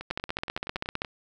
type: two click trains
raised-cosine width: 0.3 ms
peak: -13 / -21 dBFS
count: 15 / 12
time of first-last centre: 0.11-1.019 / 0.01-1.048 s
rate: 15.4 / 10.6 Hz
effects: none